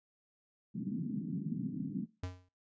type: band-pass noise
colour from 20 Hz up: white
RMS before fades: -38 dBFS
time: 0.74-2.06 s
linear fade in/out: 20 ms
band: 140 to 270 Hz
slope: 48 dB/octave
type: tone with exponential decay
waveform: square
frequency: 90.9 Hz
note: F#2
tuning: 30 cents flat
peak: -35 dBFS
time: 2.23-2.49 s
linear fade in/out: 5 ms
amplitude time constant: 56 ms
effects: noise-tail reverb RT60 0.3 s tail -21 dB re dry + resampled to 16000 Hz